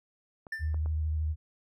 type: clicks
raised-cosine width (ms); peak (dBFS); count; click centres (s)
1; -32; 3; 0.468 / 0.744 / 0.86
type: tone with exponential decay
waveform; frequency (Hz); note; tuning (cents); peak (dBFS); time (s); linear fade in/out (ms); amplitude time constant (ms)
triangle; 1781; A6; +21; -28; 0.52-0.78; 5; 55
type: tone with vibrato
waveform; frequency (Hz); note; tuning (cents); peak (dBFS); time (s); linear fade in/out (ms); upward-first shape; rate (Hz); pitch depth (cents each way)
sine; 77.7; D#2; -2; -27; 0.59-1.36; 50; sine; 13; 26
effects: none